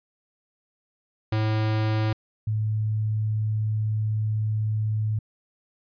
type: tone pair in turn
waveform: square / sine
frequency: 108.8 / 107.99 Hz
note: A2 / A2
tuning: -19 / -32 cents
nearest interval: unison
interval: 13 cents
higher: first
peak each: -22 dBFS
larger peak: neither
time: 1.32-2.13 / 2.47-5.19 s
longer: second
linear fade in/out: 5 ms
effects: resampled to 11025 Hz